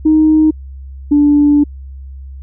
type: tone pair in turn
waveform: sine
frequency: 311.1 / 291.7 Hz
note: D#4 / D4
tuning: 0 / -12 cents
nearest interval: minor second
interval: 112 cents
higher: first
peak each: -5 dBFS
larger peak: neither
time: 0.05-0.51 / 1.11-1.64 s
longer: second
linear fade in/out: 10 ms
effects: tanh soft clip ceiling -1 dBFS + added 67 Hz sine -27 dBFS peak until 2.42 s